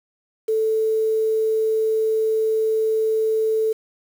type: tone with quantisation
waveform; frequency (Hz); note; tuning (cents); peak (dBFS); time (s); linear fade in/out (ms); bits
sine; 440; A4; 0; -17; 0.48-3.73; 10; 7
effects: none